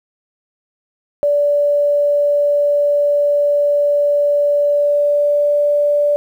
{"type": "tone with pitch glide", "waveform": "sine", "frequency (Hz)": [580, 583.7], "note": ["D5", "D5"], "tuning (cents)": [-22, -11], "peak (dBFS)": -11, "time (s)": [1.23, 6.16], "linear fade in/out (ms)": 0, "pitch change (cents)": 11, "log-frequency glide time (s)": [4.61, 5.52], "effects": ["8-bit"]}